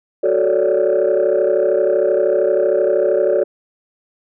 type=chord; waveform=sine; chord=D major seventh; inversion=first; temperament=equal; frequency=370 / 440 / 554.4 / 587.3 Hz; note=F#4 / A4 / C#5 / D5; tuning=0 / 0 / 0 / 0 cents; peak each=-17 dBFS; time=0.23-3.44 s; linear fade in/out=10 ms; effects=tanh soft clip ceiling -7 dBFS